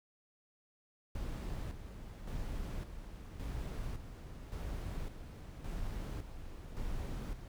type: noise with tremolo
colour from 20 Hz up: brown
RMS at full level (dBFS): -40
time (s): 1.15-7.48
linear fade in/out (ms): 2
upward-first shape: square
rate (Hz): 0.89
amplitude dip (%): 55
effects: none